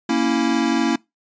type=chord; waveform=square; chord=A# diminished; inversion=none; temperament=equal; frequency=233.1 / 277.2 / 329.6 Hz; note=A#3 / C#4 / E4; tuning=0 / 0 / 0 cents; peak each=-22 dBFS; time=0.09-0.96 s; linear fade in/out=5 ms; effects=noise-tail reverb RT60 0.2 s tail -23 dB re dry + resampled to 16000 Hz